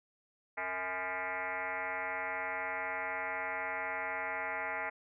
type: tone with frequency modulation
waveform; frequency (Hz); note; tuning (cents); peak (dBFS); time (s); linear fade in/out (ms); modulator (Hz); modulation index
sine; 1398; F6; +1; -34; 0.57-4.9; 10; 188; 4.4
effects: none